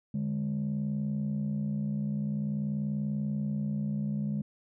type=tone pair together; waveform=sine; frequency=146.83 / 207.3 Hz; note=D3 / G#3; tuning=0 / -3 cents; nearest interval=tritone; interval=597 cents; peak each=-31 / -29 dBFS; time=0.14-4.42 s; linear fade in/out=5 ms; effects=tanh soft clip ceiling -25 dBFS